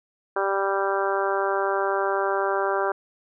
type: harmonic tone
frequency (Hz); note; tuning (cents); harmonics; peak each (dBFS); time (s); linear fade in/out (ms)
196; G3; 0; 2 / 3 / 4 / 5 / 6 / 7 / 8; -26 / -28 / -29 / -30 / -31 / -31 / -32; 0.36-2.92; 5
effects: none